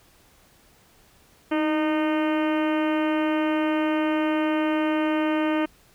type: harmonic tone with a mistuned harmonic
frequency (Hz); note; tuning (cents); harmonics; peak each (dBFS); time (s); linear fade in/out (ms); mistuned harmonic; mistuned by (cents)
306.7; D#4; -25; 1 / 2 / 3 / 4 / 5 / 6 / 7 / 8 / 9 / 10; -22 / -28 / -32 / -34 / -36 / -38 / -39 / -40 / -41 / -42; 1.51-5.66; 10; 1; +36
effects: pink hiss -57 dBFS RMS until 5.94 s